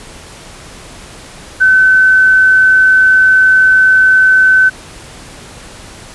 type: tone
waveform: sine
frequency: 1522 Hz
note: F#6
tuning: 48 cents sharp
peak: -4 dBFS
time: 1.6-4.7 s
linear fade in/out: 20 ms
effects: pink hiss -33 dBFS RMS until 6.14 s + resampled to 24000 Hz